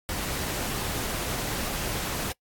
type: noise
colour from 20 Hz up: pink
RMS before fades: -31 dBFS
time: 0.09-2.32 s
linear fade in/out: 0 ms
effects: noise-tail reverb RT60 0.1 s tail -24 dB re dry + AAC 64 kbps